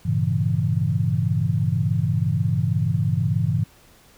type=chord; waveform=sine; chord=G diminished seventh; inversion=none; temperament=equal with one note detuned; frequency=100 / 116.54 / 138.59 / 164.81 Hz; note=G2 / Bb2 / Db3 / Fb3; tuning=+35 / 0 / 0 / 0 cents; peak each=-24 dBFS; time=0.05-3.64 s; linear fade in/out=10 ms; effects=pink hiss -53 dBFS RMS until 4.17 s